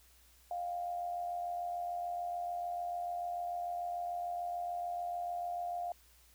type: tone with amplitude modulation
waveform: sine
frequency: 703 Hz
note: F5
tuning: 11 cents sharp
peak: -33 dBFS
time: 0.51-5.92 s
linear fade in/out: 2 ms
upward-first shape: sine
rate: 86.8 Hz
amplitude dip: 50%
effects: added 60 Hz sine -65 dBFS peak until 6.34 s + white hiss -65 dBFS RMS until 6.34 s